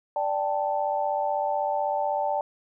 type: chord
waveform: sine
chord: D suspended fourth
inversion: none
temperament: equal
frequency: 587.3 / 784 / 880 Hz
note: D5 / G5 / A5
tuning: 0 / 0 / 0 cents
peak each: -28 dBFS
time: 0.16-2.41 s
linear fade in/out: 2 ms
effects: none